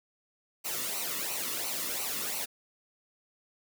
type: noise with flanger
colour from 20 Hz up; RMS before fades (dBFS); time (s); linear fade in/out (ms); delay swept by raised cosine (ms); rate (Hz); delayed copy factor
white; -34; 0.64-2.46; 20; 0.58 to 1.3; 2.9; -0.7
effects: none